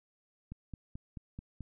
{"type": "click train", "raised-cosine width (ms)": 5, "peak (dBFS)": -30, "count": 6, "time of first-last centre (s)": [0.52, 1.607], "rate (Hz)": 4.6, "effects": []}